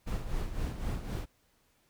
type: noise with tremolo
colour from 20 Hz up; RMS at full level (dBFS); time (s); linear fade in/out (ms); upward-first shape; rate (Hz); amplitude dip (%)
brown; -32; 0.06-1.26; 20; sine; 3.9; 60
effects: pink hiss -70 dBFS RMS until 1.89 s